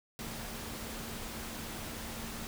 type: tone in noise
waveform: sine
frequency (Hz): 226.5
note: A#3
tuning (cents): -50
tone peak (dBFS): -48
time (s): 0.19-2.47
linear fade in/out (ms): 0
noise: pink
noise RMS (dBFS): -42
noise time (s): 0.19-2.47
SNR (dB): -9
effects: none